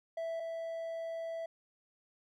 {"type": "tone pair in turn", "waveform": "triangle", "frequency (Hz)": [659.3, 659.3], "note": ["E5", "E5"], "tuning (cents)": [0, 0], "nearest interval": "unison", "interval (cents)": 0, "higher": "neither", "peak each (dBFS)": [-33, -35], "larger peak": "first", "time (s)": [[0.17, 0.4], [0.4, 1.46]], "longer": "second", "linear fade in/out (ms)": 5, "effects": []}